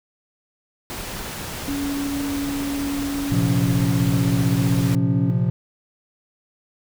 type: noise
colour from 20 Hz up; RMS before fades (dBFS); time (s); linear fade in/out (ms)
pink; -31; 0.9-4.95; 0
type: tone with pitch glide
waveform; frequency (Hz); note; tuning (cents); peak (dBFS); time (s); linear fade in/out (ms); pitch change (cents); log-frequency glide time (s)
sine; 281.7 to 277.8; C#4 to C#4; +28 to +4; -23; 1.68-5.3; 0; -24; 3.25-4.45
type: chord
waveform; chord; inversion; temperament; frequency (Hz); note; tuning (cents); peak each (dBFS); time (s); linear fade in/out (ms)
triangle; Bb suspended second; none; equal with one note detuned; 115.14 / 130.81 / 174.61; Bb2 / C3 / F3; -21 / 0 / 0; -20; 3.32-5.5; 0
effects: none